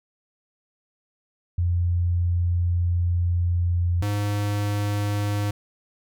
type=tone pair in turn; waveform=sine / square; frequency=87.31 / 102.84 Hz; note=F2 / G#2; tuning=0 / -17 cents; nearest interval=minor third; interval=283 cents; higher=second; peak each=-19 / -23 dBFS; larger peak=first; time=1.58-4.02 / 4.02-5.51 s; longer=first; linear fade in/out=5 ms; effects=none